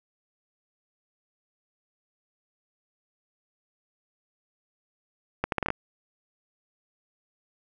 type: accelerating click train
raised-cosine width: 0.5 ms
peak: -10 dBFS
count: 7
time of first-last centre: 5.44-5.704 s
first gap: 82 ms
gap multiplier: 0.74
effects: none